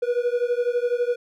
triangle beating tone pair, 479.7 / 491.7 Hz, A#4 / B4, +50 / -8 cents, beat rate 12 Hz, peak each -21 / -22 dBFS, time 0.02-1.16 s, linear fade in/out 10 ms, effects none

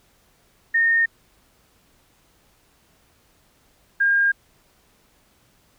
sine tone pair in turn, 1835 / 1612.9 Hz, A#6 / G6, -28 / +49 cents, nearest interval major second, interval 223 cents, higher first, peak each -15 dBFS, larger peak neither, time 0.74-1.06 / 4-4.32 s, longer neither, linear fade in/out 10 ms, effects pink hiss -60 dBFS RMS until 5.78 s

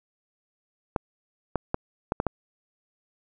clicks, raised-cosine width 1 ms, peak -10 dBFS, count 6, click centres 0.962 / 1.557 / 1.744 / 2.121 / 2.201 / 2.267 s, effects none

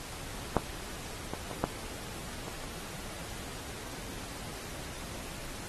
clicks, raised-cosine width 1 ms, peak -10 / -21 / -23 / -12 / -27 / -28 dBFS, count 6, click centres 0.567 / 1.336 / 1.513 / 1.64 / 2.482 / 2.638 s, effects pink hiss -43 dBFS RMS until 5.68 s + AAC 32 kbps

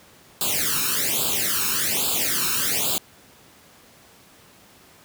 white noise with flanger, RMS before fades -23 dBFS, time 0.41-2.98 s, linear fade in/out 0 ms, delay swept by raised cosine 0.25 to 0.76 ms, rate 1.2 Hz, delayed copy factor +0.95, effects pink hiss -51 dBFS RMS until 5.04 s + high-pass 100 Hz 12 dB/octave

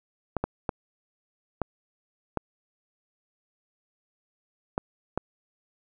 clicks, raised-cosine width 1 ms, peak -12 dBFS, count 7, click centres 0.367 / 0.44 / 0.692 / 1.617 / 2.373 / 4.779 / 5.176 s, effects none

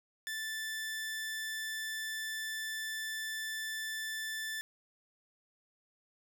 sawtooth tone, 1760 Hz, A6, in tune, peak -33 dBFS, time 0.27-4.61 s, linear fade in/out 0 ms, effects none

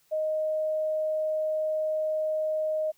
sine tone, 622.3 Hz, D#5, in tune, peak -25 dBFS, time 0.11-2.92 s, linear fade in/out 20 ms, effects white hiss -66 dBFS RMS until 2.97 s

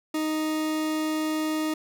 40% pulse tone, 311.1 Hz, D#4, in tune, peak -24 dBFS, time 0.14-1.74 s, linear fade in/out 5 ms, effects none

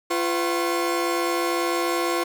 35% pulse tone cluster, 344.5 / 504 / 758 / 1082 Hz, F4 / B4 / F#5 / C#6, -24 / +35 / +42 / -42 cents, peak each -23 / -27 / -31 / -26 dBFS, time 0.1-2.24 s, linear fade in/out 10 ms, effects none

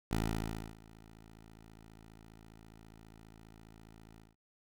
10% pulse tone with ADSR envelope, 54.8 Hz, A1, 6 cents flat, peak -22 dBFS, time 0.11-4.36 s, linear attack 5 ms, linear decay 640 ms, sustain -24 dB, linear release 180 ms, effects none

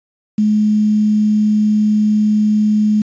sine tone with quantisation, 212.2 Hz, G#3, 38 cents sharp, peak -10 dBFS, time 0.38-3.02 s, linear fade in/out 5 ms, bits 6, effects resampled to 16000 Hz

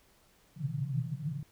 white band-pass noise, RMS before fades -35 dBFS, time 0.56-1.43 s, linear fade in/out 2 ms, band 120 to 160 Hz, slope 96 dB/octave, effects pink hiss -65 dBFS RMS until 1.51 s

